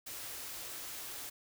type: band-stop noise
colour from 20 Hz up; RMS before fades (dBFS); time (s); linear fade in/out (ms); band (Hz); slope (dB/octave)
white; -44; 0.06-1.3; 10; 160 to 240; 96
effects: none